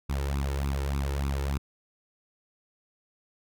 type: tone with flanger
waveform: sawtooth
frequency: 69.3 Hz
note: C#2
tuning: in tune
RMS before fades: -29 dBFS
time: 0.09-1.58 s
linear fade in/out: 10 ms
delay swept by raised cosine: 0.79 to 2.29 ms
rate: 3.4 Hz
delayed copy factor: +0.75
effects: none